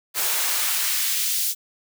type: noise with high-pass filter sweep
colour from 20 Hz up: white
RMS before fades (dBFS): -23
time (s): 0.14-1.55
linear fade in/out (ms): 50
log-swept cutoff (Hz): 400 to 4700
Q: 0.83
effects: none